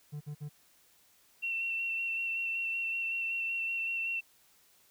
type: tone bursts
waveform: triangle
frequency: 147.9 Hz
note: D3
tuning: 13 cents sharp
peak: -35 dBFS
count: 3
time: 0.12-0.493 s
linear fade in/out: 20 ms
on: 89 ms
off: 53 ms
type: tone with vibrato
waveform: sine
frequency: 2709 Hz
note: E7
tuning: 47 cents sharp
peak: -31 dBFS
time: 1.42-4.21 s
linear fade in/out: 20 ms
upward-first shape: square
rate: 5.3 Hz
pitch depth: 14 cents each way
effects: white hiss -65 dBFS RMS until 4.9 s